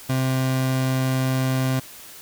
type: tone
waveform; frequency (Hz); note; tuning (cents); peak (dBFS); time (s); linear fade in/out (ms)
30% pulse; 130.81; C3; 0; -17; 0.09-1.8; 10
effects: white hiss -42 dBFS RMS until 2.21 s